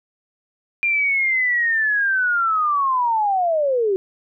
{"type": "linear sweep", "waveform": "sine", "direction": "down", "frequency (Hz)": [2400, 370], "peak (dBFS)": -16, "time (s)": [0.83, 3.96], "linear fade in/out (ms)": 0, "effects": []}